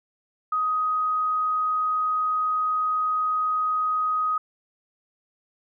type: tone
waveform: sine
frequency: 1254 Hz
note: D#6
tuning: 13 cents sharp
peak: -21 dBFS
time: 0.52-4.38 s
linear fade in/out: 5 ms
effects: none